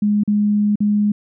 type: tone with dropouts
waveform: sine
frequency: 207.7 Hz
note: G#3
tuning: in tune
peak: -13 dBFS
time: 0.02-1.12 s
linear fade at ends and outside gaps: 5 ms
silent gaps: 0.236-0.276 / 0.757-0.804 s
effects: none